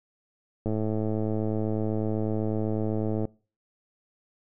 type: click train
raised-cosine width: 2 ms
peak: -16 dBFS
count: 281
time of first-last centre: 0.66-3.253 s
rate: 108 Hz
effects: noise-tail reverb RT60 0.4 s tail -25 dB re dry